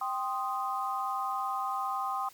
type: chord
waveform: sine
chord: C minor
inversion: second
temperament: equal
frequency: 784 / 1046.5 / 1244.5 Hz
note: G5 / C6 / Eb6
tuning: 0 / 0 / 0 cents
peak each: -34 dBFS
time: 0.01-2.29 s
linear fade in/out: 5 ms
effects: white hiss -56 dBFS RMS until 2.33 s + MP3 96 kbps